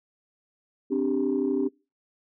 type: chord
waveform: sine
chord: C suspended second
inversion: none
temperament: just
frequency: 261.6 / 294.3 / 392.4 Hz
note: C4 / D4 / G4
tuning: 0 / +4 / +2 cents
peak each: -26 dBFS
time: 0.9-1.69 s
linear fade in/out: 20 ms
effects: noise-tail reverb RT60 0.3 s tail -25 dB re dry + tanh soft clip ceiling -16 dBFS